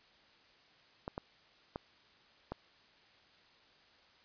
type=clicks; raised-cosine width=1 ms; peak=-24 dBFS; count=4; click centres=1.079 / 1.179 / 1.759 / 2.52 s; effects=white hiss -64 dBFS RMS until 4.24 s + resampled to 11025 Hz